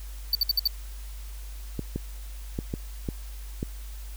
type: tone bursts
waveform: square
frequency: 4563 Hz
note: C#8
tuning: 49 cents sharp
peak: -20 dBFS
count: 5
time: 0.33-0.675 s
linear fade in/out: 2 ms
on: 21 ms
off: 60 ms
type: clicks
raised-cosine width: 3 ms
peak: -16 dBFS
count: 6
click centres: 1.793 / 1.96 / 2.589 / 2.739 / 3.088 / 3.629 s
effects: added 50 Hz sine -36 dBFS peak until 4.16 s + white hiss -50 dBFS RMS until 4.16 s